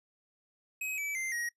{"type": "tone with pitch steps", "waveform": "square", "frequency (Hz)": [2538, 2301, 2085, 1890.4], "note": ["D#7", "D7", "C7", "A#6"], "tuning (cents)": [34, -36, -7, 24], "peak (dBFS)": -34, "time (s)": [0.81, 1.49], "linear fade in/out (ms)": 5, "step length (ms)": 170, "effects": ["noise-tail reverb RT60 0.1 s tail -20 dB re dry", "resampled to 32000 Hz"]}